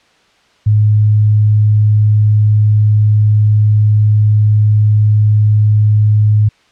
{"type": "tone", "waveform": "sine", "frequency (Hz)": 106, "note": "G#2", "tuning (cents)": 36, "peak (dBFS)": -6, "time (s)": [0.66, 6.49], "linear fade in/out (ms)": 10, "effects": ["white hiss -51 dBFS RMS until 6.71 s", "low-pass 4000 Hz 12 dB/octave"]}